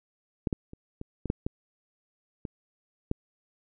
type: clicks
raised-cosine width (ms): 3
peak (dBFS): -14 / -15 / -30 / -24 / -19 / -12 / -16 / -22 / -14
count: 9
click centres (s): 0.472 / 0.528 / 0.734 / 1.014 / 1.257 / 1.301 / 1.465 / 2.452 / 3.114
effects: none